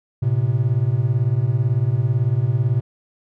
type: beating tone pair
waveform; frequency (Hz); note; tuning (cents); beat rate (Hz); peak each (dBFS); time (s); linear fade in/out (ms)
triangle; 112.6 / 130.6; A2 / C3; +40 / -3; 18; -17; 0.22-2.81; 10
effects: none